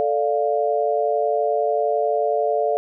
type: chord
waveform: sine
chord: D minor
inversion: second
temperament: equal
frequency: 440 / 587.3 / 698.5 Hz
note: A4 / D5 / F5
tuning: 0 / 0 / 0 cents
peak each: -22 dBFS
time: 0-2.77 s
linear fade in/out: 0 ms
effects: none